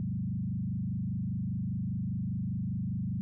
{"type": "tone with frequency modulation", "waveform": "sine", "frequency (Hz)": 153.1, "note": "D#3", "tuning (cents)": -28, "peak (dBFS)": -30, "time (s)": [0, 3.21], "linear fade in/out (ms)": 0, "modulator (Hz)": 25, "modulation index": 2.3, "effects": []}